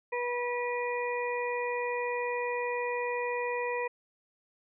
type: harmonic tone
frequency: 486.4 Hz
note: B4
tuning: 26 cents flat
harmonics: 1 / 2 / 4 / 5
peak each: -32 / -35 / -38 / -39 dBFS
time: 0.12-3.88 s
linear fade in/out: 10 ms
effects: none